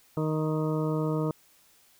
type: harmonic tone with a mistuned harmonic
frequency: 155.56 Hz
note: D#3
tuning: in tune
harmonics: 1 / 2 / 3 / 4 / 6 / 7 / 8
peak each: -28 / -31 / -32 / -37 / -41 / -44 / -41 dBFS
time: 0.17-1.31 s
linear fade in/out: 2 ms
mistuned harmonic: 6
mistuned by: +16 cents
effects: white hiss -61 dBFS RMS until 1.99 s